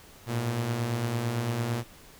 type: beating tone pair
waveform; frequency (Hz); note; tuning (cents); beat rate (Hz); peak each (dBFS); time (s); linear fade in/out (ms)
sawtooth; 110 / 118.9; A2 / A#2; 0 / +35; 8.9; -32 / -24; 0.26-1.84; 50
effects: pink hiss -52 dBFS RMS until 2.19 s